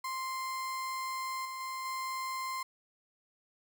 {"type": "tone with level steps", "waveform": "35% pulse", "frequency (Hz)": 1046.5, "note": "C6", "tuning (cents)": 0, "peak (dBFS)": [-33, -37, -35, -33], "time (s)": [0.04, 2.63], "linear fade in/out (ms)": 5, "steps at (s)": [1.45, 1.6, 1.85], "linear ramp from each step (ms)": 5, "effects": []}